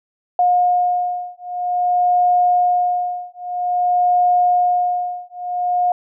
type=beating tone pair; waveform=sine; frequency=716 / 716.51 Hz; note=F5 / F5; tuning=+43 / +44 cents; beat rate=0.51 Hz; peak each=-17 dBFS; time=0.39-5.92 s; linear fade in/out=2 ms; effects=none